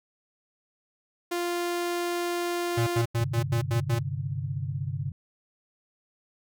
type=tone; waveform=sawtooth; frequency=348.5 Hz; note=F4; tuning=4 cents flat; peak=-23 dBFS; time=1.31-3.02 s; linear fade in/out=10 ms
type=tone bursts; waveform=square; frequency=116.54 Hz; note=A#2; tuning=in tune; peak=-24 dBFS; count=7; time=2.77-3.992 s; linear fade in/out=10 ms; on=100 ms; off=87 ms
type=chord; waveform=sine; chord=G suspended fourth; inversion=none; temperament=equal; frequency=98 / 130.81 / 146.83 Hz; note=G2 / C3 / D3; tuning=0 / 0 / 0 cents; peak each=-34 / -32 / -33 dBFS; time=3.2-5.12 s; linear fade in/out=5 ms
effects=none